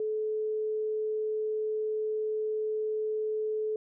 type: tone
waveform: sine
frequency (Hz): 431.5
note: A4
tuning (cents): -34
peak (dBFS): -28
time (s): 0-3.76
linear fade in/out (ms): 2
effects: none